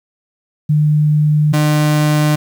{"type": "tone pair in turn", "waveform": ["sine", "35% pulse"], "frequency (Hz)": [150.8, 150.8], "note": ["D3", "D3"], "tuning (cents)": [46, 46], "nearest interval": "unison", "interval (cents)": 0, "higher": "neither", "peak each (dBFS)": -9, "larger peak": "neither", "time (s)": [[0.69, 1.53], [1.53, 2.36]], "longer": "first", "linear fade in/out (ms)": 10, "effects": ["8-bit"]}